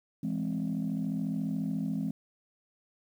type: chord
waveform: sine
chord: E augmented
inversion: none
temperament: equal with one note detuned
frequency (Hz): 167.21 / 207.7 / 261.6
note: E3 / G#3 / B#3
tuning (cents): +25 / 0 / 0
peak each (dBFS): -33 / -32 / -33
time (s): 0.23-2.11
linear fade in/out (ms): 5
effects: tanh soft clip ceiling -24 dBFS + 10-bit